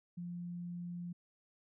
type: tone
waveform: sine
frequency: 174.61 Hz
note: F3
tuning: in tune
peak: -40 dBFS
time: 0.17-1.13 s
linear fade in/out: 10 ms
effects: none